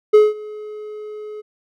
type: tone with ADSR envelope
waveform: triangle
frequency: 424.4 Hz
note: G#4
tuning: 38 cents sharp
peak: -3 dBFS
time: 0.13-1.42 s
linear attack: 15 ms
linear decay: 190 ms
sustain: -24 dB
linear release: 22 ms
effects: none